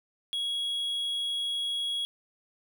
triangle tone, 3324 Hz, G#7, 1 cent sharp, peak -27 dBFS, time 0.33-2.05 s, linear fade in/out 0 ms, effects none

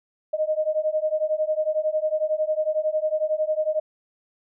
sine beating tone pair, 614 / 625 Hz, D#5 / D#5, -23 / +8 cents, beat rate 11 Hz, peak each -24 dBFS, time 0.33-3.8 s, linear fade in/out 10 ms, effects none

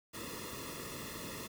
pink noise with comb filter, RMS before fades -44 dBFS, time 0.13-1.48 s, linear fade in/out 20 ms, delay 1.3 ms, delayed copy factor -1, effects none

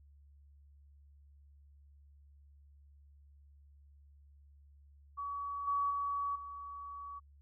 sine tone with level steps, 1133 Hz, C#6, 37 cents sharp, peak -37 / -30 / -33 / -43 dBFS, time 5.17-7.2 s, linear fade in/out 20 ms, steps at 5.67 / 5.9 / 6.35 s, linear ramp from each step 10 ms, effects added 71 Hz sine -58 dBFS peak until 7.41 s

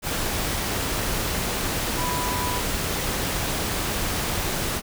sine tone in noise, 987.8 Hz, B5, in tune, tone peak -28 dBFS, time 1.96-2.62 s, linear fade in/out 50 ms, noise pink, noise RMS -26 dBFS, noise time 0.02-4.82 s, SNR -5 dB, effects none

